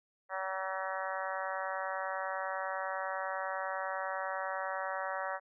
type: harmonic tone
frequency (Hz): 190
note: F#3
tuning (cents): +46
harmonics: 3 / 4 / 5 / 6 / 7 / 8 / 9 / 10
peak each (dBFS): -40 / -41 / -42 / -43 / -43 / -44 / -45 / -45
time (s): 0.29-5.4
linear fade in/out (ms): 50
effects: none